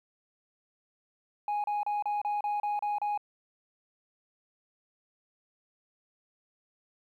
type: tone bursts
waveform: sine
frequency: 829 Hz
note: G#5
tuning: 3 cents flat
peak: -25 dBFS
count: 9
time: 1.48-3.176 s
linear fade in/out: 2 ms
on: 160 ms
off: 32 ms
effects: tanh soft clip ceiling -27 dBFS + 11-bit